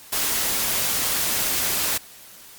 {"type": "noise", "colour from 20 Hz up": "white", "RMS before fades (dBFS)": -23, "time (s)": [0.12, 1.98], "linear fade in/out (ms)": 10, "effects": ["white hiss -45 dBFS RMS until 2.58 s", "Opus 48 kbps"]}